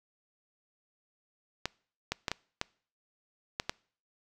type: clicks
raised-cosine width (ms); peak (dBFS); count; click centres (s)
0.2; -13; 7; 1.656 / 2.12 / 2.282 / 2.316 / 2.614 / 3.599 / 3.695
effects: noise-tail reverb RT60 0.5 s tail -25 dB re dry